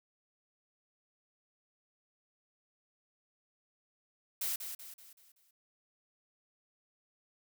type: noise with echo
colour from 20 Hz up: blue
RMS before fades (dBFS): -35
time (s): 4.41-4.56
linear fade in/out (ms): 5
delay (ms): 190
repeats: 5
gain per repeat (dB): -7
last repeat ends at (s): 5.51
effects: none